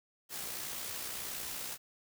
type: noise with amplitude modulation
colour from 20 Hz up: white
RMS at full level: -39 dBFS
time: 0.29-1.78 s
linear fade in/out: 50 ms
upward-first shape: sine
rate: 61.5 Hz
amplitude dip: 35%
effects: none